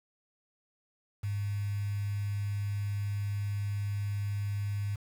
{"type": "tone with quantisation", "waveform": "sine", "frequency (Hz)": 101.6, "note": "G#2", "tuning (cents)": -38, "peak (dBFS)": -30, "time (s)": [1.23, 4.96], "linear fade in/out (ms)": 10, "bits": 8, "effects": []}